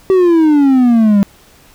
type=exponential sweep; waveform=triangle; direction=down; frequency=385.8 to 196 Hz; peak=-4 dBFS; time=0.1-1.23 s; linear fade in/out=0 ms; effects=pink hiss -45 dBFS RMS until 1.74 s